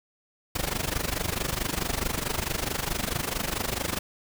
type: noise with amplitude modulation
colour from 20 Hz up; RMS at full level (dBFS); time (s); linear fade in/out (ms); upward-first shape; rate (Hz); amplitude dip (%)
pink; -26; 0.55-3.99; 5; sine; 24.6; 85
effects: none